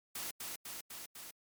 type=noise with echo; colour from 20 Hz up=white; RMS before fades=-41 dBFS; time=0.15-0.31 s; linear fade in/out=5 ms; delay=250 ms; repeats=4; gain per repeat=-2 dB; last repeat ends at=1.31 s; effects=MP3 96 kbps